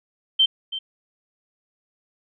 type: tone with echo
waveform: sine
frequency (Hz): 3120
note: G7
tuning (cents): -9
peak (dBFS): -13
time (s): 0.39-0.46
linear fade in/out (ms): 10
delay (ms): 330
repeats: 1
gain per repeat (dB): -13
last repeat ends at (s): 0.79
effects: none